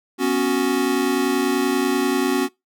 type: chord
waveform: square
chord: B suspended second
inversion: none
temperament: equal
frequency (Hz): 246.9 / 277.2 / 370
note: B3 / C#4 / F#4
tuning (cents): 0 / 0 / 0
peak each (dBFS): -25 / -22 / -22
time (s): 0.18-2.49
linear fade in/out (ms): 50
effects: noise-tail reverb RT60 0.2 s tail -23 dB re dry